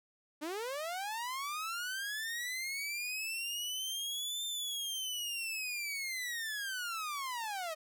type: linear two-way sweep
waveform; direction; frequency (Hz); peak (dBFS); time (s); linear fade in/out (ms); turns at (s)
sawtooth; up then down; 285.9 to 3594 to 613; -33; 0.41-7.75; 20; 4.45
effects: none